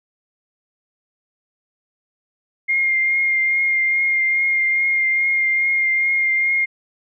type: tone with vibrato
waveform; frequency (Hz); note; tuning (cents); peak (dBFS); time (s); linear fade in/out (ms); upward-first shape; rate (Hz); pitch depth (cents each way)
sine; 2122; C7; +24; -15; 2.68-6.66; 20; triangle; 2.4; 21
effects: none